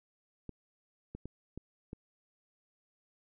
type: clicks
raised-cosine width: 3 ms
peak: -29 dBFS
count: 5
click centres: 0.493 / 1.15 / 1.256 / 1.576 / 1.931 s
effects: none